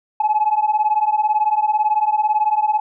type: beating tone pair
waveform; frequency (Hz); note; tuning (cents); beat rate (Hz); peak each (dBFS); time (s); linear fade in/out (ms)
sine; 842 / 860; G#5 / A5; +24 / -40; 18; -17 / -16; 0.2-2.8; 5
effects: tanh soft clip ceiling -9 dBFS